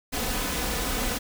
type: noise with comb filter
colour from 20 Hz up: pink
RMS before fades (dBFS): -28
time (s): 0.12-1.19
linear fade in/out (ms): 20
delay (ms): 4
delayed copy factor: +0.5
effects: none